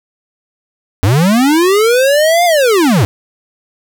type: linear two-way sweep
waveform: square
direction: up then down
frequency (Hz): 85.8 to 714 to 85.8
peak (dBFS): -8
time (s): 1.03-3.05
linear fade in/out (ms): 0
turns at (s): 2.45
effects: none